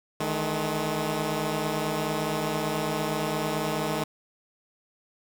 10% pulse tone cluster, 153.6 / 162.5 / 213 Hz, D#3 / E3 / G#3, -22 / -24 / +44 cents, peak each -21 / -30 / -22 dBFS, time 0.2-4.04 s, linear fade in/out 5 ms, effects 8-bit

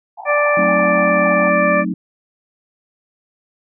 white band-pass noise, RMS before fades -31 dBFS, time 0.17-1.51 s, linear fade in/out 20 ms, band 720 to 890 Hz, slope 96 dB/octave
harmonic tone, 587.3 Hz, D5, in tune, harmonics 1 / 2 / 3 / 4, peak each -15 / -18 / -20 / -21 dBFS, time 0.25-1.85 s, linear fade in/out 50 ms
sine chord, F# diminished seventh, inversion none, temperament equal, 185 / 220 / 261.6 / 311.1 Hz, F#3 / A3 / C4 / Eb4, 0 / 0 / 0 / 0 cents, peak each -21 / -24 / -26 / -25 dBFS, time 0.57-1.94 s, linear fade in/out 5 ms
effects none

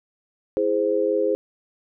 sine chord, E augmented, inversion none, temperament equal with one note detuned, 329.6 / 415.3 / 519 Hz, E4 / G#4 / B#4, 0 / 0 / -14 cents, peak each -26 / -22 / -22 dBFS, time 0.57-1.35 s, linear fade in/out 0 ms, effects none

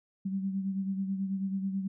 sine beating tone pair, 192.6 / 201.8 Hz, G3 / G#3, -30 / -49 cents, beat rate 9.2 Hz, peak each -30 / -39 dBFS, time 0.25-1.88 s, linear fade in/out 10 ms, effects none

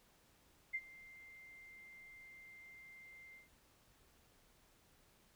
sine tone with ADSR envelope, 2093 Hz, C7, in tune, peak -35 dBFS, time 0.73-3.49 s, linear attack 19 ms, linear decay 49 ms, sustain -20 dB, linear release 140 ms, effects pink hiss -70 dBFS RMS until 5.35 s

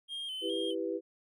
triangle tone with vibrato, 3136 Hz, G7, in tune, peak -35 dBFS, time 0.08-0.75 s, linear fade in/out 50 ms, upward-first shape square, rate 2.4 Hz, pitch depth 47 cents each way
sine chord, E minor, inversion none, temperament equal, 329.6 / 392 / 493.9 Hz, E4 / G4 / B4, 0 / 0 / 0 cents, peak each -36 dBFS, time 0.41-1.01 s, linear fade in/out 50 ms
effects none

